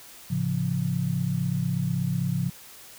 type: chord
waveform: sine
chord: A augmented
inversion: none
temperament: equal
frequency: 110 / 138.59 / 174.61 Hz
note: A2 / C#3 / E#3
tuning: 0 / 0 / 0 cents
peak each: -31 / -27 / -27 dBFS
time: 0.3-2.5 s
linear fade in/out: 10 ms
effects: white hiss -47 dBFS RMS until 2.98 s